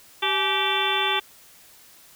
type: harmonic tone with a mistuned harmonic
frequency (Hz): 388.5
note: G4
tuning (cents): -16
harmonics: 1 / 2 / 3 / 4 / 5 / 6 / 7 / 8 / 9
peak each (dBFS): -30 / -28 / -29 / -31 / -32 / -30 / -30 / -31 / -26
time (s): 0.22-1.2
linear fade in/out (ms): 10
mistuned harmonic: 2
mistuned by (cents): +140
effects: white hiss -51 dBFS RMS until 2.15 s